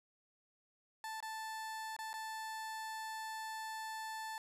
30% pulse tone with dropouts, 880 Hz, A5, in tune, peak -39 dBFS, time 1.04-4.38 s, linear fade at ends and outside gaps 1 ms, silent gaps 1.204-1.226 / 1.965-1.989 / 2.131-2.139 s, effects resampled to 32000 Hz

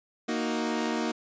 sawtooth chord, D# minor, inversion second, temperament equal, 233.1 / 311.1 / 370 Hz, A#3 / D#4 / F#4, 0 / 0 / 0 cents, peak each -26 / -28 / -31 dBFS, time 0.28-1.12 s, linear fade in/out 10 ms, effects resampled to 16000 Hz

